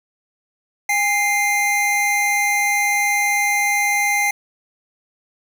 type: tone pair together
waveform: square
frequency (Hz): 816 / 2091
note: G#5 / C7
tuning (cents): -31 / -2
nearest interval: octave + major third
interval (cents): 1629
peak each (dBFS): -22 / -18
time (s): 0.89-4.31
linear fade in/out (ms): 5
effects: 7-bit